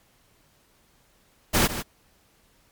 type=noise with echo; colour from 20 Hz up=pink; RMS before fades=-20 dBFS; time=1.53-1.68 s; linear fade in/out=20 ms; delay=150 ms; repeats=1; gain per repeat=-11 dB; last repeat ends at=1.83 s; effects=pink hiss -62 dBFS RMS until 2.71 s + MP3 96 kbps